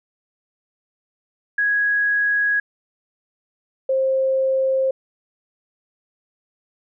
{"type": "tone pair in turn", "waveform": "sine", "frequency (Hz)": [1661.2, 529.8], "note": ["G#6", "C5"], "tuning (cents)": [0, 22], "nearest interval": "octave + minor sixth", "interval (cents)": 1978, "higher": "first", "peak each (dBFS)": [-16, -16], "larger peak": "neither", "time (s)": [[1.58, 2.6], [3.89, 4.91]], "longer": "neither", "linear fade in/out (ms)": 5, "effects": []}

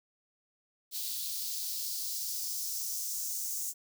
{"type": "noise with high-pass filter sweep", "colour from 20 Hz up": "blue", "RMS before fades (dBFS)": -36, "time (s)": [0.91, 3.74], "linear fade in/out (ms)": 50, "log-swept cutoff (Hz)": [3900, 6700], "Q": 2.6, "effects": []}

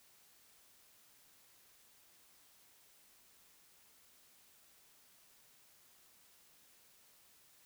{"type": "silence", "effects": ["white hiss -66 dBFS RMS until 7.65 s"]}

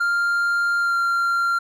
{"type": "tone with pitch glide", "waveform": "triangle", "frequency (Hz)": [1396.9, 1382.5], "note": ["F6", "F6"], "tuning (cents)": [0, -18], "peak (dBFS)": -16, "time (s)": [0, 1.59], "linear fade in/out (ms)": 10, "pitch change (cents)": -18, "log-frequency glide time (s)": [0.79, 0.96], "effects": []}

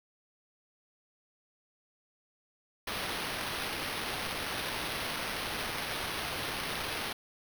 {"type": "noise with sample-and-hold", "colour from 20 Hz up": "violet", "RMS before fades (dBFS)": -36, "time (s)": [2.87, 7.13], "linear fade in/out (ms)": 5, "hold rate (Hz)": 7350, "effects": []}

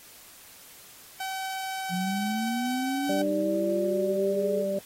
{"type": "tone", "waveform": "sawtooth", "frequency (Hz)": 764, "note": "G5", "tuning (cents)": -45, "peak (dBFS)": -27, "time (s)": [1.2, 3.22], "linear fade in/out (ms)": 5}
{"type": "linear sweep", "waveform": "sine", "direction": "up", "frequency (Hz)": [174.61, 429], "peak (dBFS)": -27, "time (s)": [1.89, 4.65], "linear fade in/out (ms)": 50}
{"type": "harmonic tone", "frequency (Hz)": 196, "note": "G3", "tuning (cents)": 0, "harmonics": [1, 2, 3], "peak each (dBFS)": [-32, -35, -27], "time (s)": [3.09, 4.79], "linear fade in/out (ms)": 5}
{"effects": ["white hiss -50 dBFS RMS until 4.85 s", "AAC 48 kbps"]}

